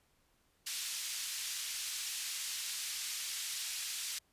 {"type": "band-pass noise", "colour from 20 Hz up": "white", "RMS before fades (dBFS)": -40, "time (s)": [0.66, 4.19], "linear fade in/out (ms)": 10, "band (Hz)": [2500, 8100], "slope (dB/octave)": 12, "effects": ["pink hiss -73 dBFS RMS until 4.32 s", "resampled to 32000 Hz"]}